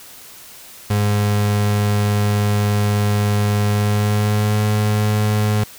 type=tone with pitch glide; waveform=35% pulse; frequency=103.5 to 105.8 Hz; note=G#2 to G#2; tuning=-5 to +33 cents; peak=-13 dBFS; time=0.9-5.64 s; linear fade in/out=5 ms; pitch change=+38 cents; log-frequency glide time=3.67-4.64 s; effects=white hiss -40 dBFS RMS until 5.78 s